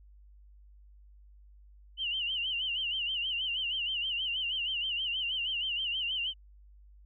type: tone with vibrato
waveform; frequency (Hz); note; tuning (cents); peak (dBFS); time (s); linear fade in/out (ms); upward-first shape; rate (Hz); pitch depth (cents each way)
sine; 2950; F#7; -6; -30; 1.97-6.34; 50; sine; 6.3; 120
effects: added 50 Hz sine -53 dBFS peak until 7.05 s